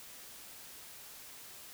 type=silence; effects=white hiss -51 dBFS RMS until 1.73 s